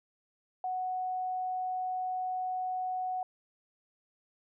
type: tone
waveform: sine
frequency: 740 Hz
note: F#5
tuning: in tune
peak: -31 dBFS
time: 0.64-3.23 s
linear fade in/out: 2 ms
effects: none